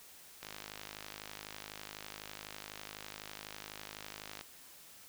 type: click train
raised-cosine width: 0.2 ms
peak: -26 dBFS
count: 208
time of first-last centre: 0.43-4.411 s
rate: 52 Hz
effects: white hiss -56 dBFS RMS until 5.08 s